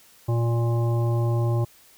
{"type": "harmonic tone", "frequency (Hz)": 117.2, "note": "A#2", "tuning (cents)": 10, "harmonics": [1, 3, 5, 7, 9], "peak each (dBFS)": [-20, -30, -34, -37, -39], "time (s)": [0.28, 1.65], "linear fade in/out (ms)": 10, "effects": ["white hiss -54 dBFS RMS until 1.97 s"]}